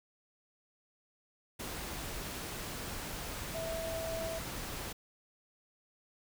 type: tone in noise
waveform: sine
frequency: 655 Hz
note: E5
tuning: 11 cents flat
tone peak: -37 dBFS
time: 3.54-4.39 s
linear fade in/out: 10 ms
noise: pink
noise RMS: -41 dBFS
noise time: 1.59-4.93 s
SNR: +1 dB
effects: none